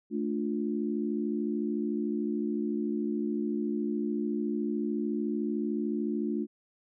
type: chord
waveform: sine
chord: D minor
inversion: second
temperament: equal with one note detuned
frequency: 220 / 293.7 / 353.5 Hz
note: A3 / D4 / F4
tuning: 0 / 0 / +21 cents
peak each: -31 / -33 / -34 dBFS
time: 0.1-6.47 s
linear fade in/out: 50 ms
effects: none